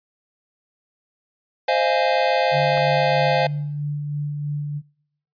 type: chord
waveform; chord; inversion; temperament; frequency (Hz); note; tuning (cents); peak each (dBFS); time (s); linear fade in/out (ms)
square; F minor seventh; second; equal with one note detuned; 523.3 / 622.3 / 689.6 / 830.6; C5 / Eb5 / F5 / Ab5; 0 / 0 / -22 / 0; -22 / -25 / -23 / -23; 1.68-3.47; 5
type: tone with tremolo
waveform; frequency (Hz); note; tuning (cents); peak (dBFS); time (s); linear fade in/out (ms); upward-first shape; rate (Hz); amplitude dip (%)
sine; 146.6; D3; -3; -22; 2.51-4.82; 50; sine; 3.1; 30
type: click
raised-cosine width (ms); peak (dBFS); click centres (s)
0.5; -18; 2.775
effects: noise-tail reverb RT60 0.8 s tail -26 dB re dry + resampled to 11025 Hz